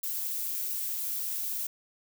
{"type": "noise", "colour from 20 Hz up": "violet", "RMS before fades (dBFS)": -33, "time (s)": [0.03, 1.67], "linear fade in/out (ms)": 5, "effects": []}